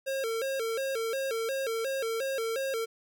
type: tone with vibrato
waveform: square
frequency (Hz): 493.9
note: B4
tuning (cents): 0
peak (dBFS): -30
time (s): 0.06-2.86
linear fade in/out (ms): 20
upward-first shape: square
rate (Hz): 2.8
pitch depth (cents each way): 150
effects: none